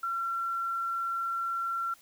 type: tone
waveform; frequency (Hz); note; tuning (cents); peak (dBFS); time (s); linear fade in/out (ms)
sine; 1361; F6; -45; -29; 0.03-1.94; 5
effects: white hiss -59 dBFS RMS until 2.01 s